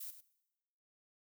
violet noise with echo, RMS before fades -45 dBFS, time 0-0.11 s, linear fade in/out 10 ms, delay 100 ms, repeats 1, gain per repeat -11 dB, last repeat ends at 0.21 s, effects noise-tail reverb RT60 1.0 s tail -20 dB re dry

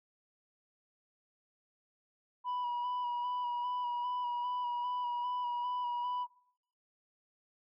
sine tone with vibrato, 978 Hz, B5, 17 cents flat, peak -30 dBFS, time 2.44-6.27 s, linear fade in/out 50 ms, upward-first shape square, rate 2.5 Hz, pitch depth 21 cents each way, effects noise-tail reverb RT60 0.7 s tail -25 dB re dry + tanh soft clip ceiling -32 dBFS

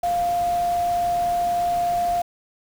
sine tone in noise, 700 Hz, F5, 4 cents sharp, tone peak -19 dBFS, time 0.03-2.22 s, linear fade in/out 5 ms, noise pink, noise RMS -37 dBFS, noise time 0.03-2.22 s, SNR +15 dB, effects none

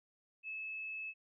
sine tone, 2600 Hz, E7, 24 cents flat, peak -40 dBFS, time 0.43-1.14 s, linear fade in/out 50 ms, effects none

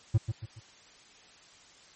triangle tone with echo, 110 Hz, A2, in tune, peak -17 dBFS, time 0.14-0.18 s, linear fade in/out 10 ms, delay 140 ms, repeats 3, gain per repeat -8 dB, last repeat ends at 0.6 s, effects white hiss -56 dBFS RMS until 1.95 s + MP3 32 kbps

